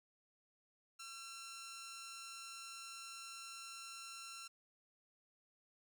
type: tone with amplitude modulation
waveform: 10% pulse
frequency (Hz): 1355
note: E6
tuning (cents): +47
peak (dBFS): -39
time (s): 0.99-4.48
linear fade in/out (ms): 10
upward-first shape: sine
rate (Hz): 240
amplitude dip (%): 40
effects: none